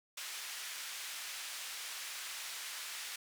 pink band-pass noise, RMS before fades -44 dBFS, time 0.17-3.16 s, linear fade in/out 5 ms, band 1800 to 12000 Hz, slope 12 dB/octave, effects none

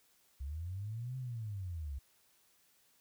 sine linear two-way sweep, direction up then down, 64.5 to 131.5 to 64.5 Hz, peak -38 dBFS, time 0.4-1.99 s, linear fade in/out 10 ms, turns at 1.17 s, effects white hiss -70 dBFS RMS until 3 s

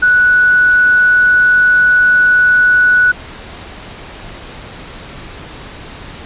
sine tone, 1476 Hz, F#6, 5 cents flat, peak -6 dBFS, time 0.02-3.12 s, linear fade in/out 10 ms, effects pink hiss -31 dBFS RMS until 6.25 s + resampled to 8000 Hz

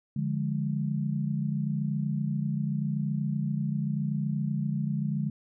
sine chord, D diminished, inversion none, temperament equal, 146.83 / 174.61 / 207.7 Hz, D3 / F3 / Ab3, 0 / 0 / 0 cents, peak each -29 / -34 / -31 dBFS, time 0.16-5.3 s, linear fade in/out 5 ms, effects none

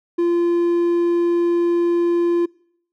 triangle tone, 344.5 Hz, F4, 24 cents flat, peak -13 dBFS, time 0.18-2.46 s, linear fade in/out 10 ms, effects noise-tail reverb RT60 0.7 s tail -25 dB re dry

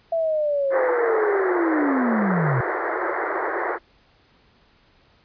sine linear sweep, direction down, 670 to 120.2 Hz, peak -19 dBFS, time 0.12-2.61 s, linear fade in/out 5 ms
pink band-pass noise, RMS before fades -25 dBFS, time 0.7-3.79 s, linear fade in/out 50 ms, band 330 to 2000 Hz, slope 96 dB/octave
effects pink hiss -58 dBFS RMS until 5.24 s + resampled to 11025 Hz

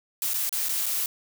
blue noise with dropouts, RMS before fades -27 dBFS, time 0.22-1.06 s, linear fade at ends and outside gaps 1 ms, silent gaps 0.335-0.341 / 0.493-0.527 / 0.686-0.692 / 0.859-0.863 s, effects none

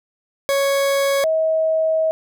40% pulse / sine tone pair in turn, 554.4 / 638.7 Hz, C#5 / D#5, 0 / +45 cents, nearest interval major second, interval 245 cents, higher second, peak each -15 dBFS, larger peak neither, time 0.49-1.24 / 1.24-2.11 s, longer second, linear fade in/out 0 ms, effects none

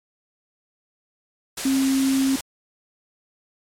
sine tone in noise, 268.2 Hz, C4, 43 cents sharp, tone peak -17 dBFS, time 1.65-2.36 s, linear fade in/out 5 ms, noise white, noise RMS -28 dBFS, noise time 1.57-2.41 s, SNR +8 dB, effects low-pass 10000 Hz 12 dB/octave + MP3 96 kbps

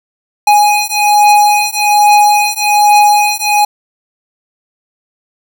square beating tone pair, 830.6 / 831.8 Hz, G#5 / G#5, 0 / +2 cents, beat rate 1.2 Hz, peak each -10 dBFS, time 0.47-3.65 s, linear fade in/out 5 ms, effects none

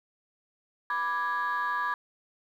sine chord, G# diminished, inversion first, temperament equal, 987.8 / 1174.7 / 1661.2 Hz, B5 / D6 / G#6, 0 / 0 / 0 cents, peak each -30 dBFS, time 0.9-1.94 s, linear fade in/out 2 ms, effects tanh soft clip ceiling -22 dBFS + 10-bit

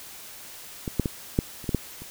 clicks, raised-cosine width 3 ms, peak -16 / -8 / -12 / -7 / -28 / -13 / -8 / -28 dBFS, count 8, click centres 0.878 / 0.997 / 1.058 / 1.389 / 1.642 / 1.692 / 1.747 / 2.02 s, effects white hiss -43 dBFS RMS until 2.1 s

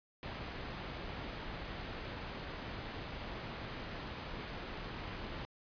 pink low-pass noise, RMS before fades -44 dBFS, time 0.23-5.45 s, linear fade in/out 0 ms, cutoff 3700 Hz, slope 12 dB/octave, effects resampled to 11025 Hz

